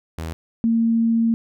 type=tone pair in turn; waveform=sawtooth / sine; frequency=81 / 228.6 Hz; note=E2 / A#3; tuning=-30 / -34 cents; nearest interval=octave + tritone; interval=1796 cents; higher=second; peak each=-23 / -15 dBFS; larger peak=second; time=0.18-0.33 / 0.64-1.34 s; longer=second; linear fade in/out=0 ms; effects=none